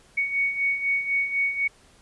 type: beating tone pair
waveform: sine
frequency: 2227 / 2231 Hz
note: C#7 / C#7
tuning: +7 / +11 cents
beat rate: 4 Hz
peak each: -29 / -23 dBFS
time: 0.17-1.68 s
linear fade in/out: 10 ms
effects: pink hiss -56 dBFS RMS until 2.01 s + resampled to 24000 Hz